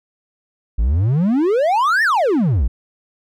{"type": "exponential two-way sweep", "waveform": "triangle", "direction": "up then down", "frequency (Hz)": [49.5, 1877, 49.5], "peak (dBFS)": -11, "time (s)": [0.78, 2.68], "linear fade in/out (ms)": 10, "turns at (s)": 2.03, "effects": []}